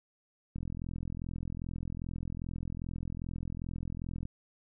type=click train; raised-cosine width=5 ms; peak=-26 dBFS; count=158; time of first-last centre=0.56-4.254 s; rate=42.5 Hz; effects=none